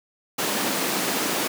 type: high-pass noise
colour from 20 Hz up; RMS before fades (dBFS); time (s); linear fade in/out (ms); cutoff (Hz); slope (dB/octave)
pink; -25; 0.38-1.48; 10; 190; 24
effects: none